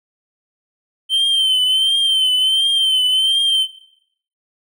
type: tone with vibrato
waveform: triangle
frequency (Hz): 3104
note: G7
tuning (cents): -18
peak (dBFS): -11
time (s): 1.09-3.67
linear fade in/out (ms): 50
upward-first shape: triangle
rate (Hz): 1.4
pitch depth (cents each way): 64
effects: noise-tail reverb RT60 0.7 s tail -17 dB re dry